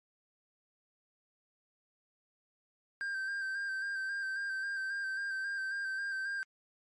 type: tone with vibrato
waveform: triangle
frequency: 1577 Hz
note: G6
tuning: 10 cents sharp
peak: -32 dBFS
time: 3.01-6.43 s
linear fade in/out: 0 ms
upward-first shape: square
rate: 3.7 Hz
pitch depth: 27 cents each way
effects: MP3 48 kbps